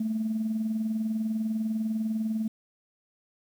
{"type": "tone with tremolo", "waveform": "sine", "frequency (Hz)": 220, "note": "A3", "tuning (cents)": 0, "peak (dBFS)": -23, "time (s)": [0, 2.48], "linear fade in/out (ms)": 5, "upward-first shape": "sine", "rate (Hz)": 20, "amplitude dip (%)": 50, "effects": ["tanh soft clip ceiling -21 dBFS", "9-bit"]}